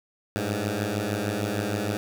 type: beating tone pair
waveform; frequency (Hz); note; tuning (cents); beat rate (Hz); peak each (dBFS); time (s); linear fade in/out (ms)
10% pulse; 99.9 / 106.4; G2 / G#2; +33 / +42; 6.5; -21 / -20; 0.36-1.97; 0
effects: none